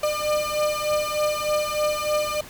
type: beating tone pair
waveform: 35% pulse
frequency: 600 / 603.3 Hz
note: D5 / D5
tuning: +37 / +46 cents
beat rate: 3.3 Hz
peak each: -23 dBFS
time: 0.03-2.41 s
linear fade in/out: 5 ms
effects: pink hiss -42 dBFS RMS until 2.49 s